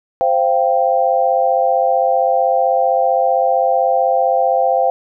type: chord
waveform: sine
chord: C suspended fourth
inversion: none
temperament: equal with one note detuned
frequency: 523.3 / 688.4 / 784 Hz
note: C5 / F5 / G5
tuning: 0 / -25 / 0 cents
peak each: -16 dBFS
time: 0.21-4.9 s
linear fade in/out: 0 ms
effects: none